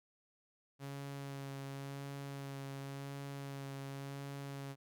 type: tone with vibrato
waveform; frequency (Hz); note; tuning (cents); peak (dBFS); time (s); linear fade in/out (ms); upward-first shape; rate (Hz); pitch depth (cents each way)
sawtooth; 138.59; C#3; 0; -39; 0.79-4.76; 50; sine; 0.92; 16
effects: none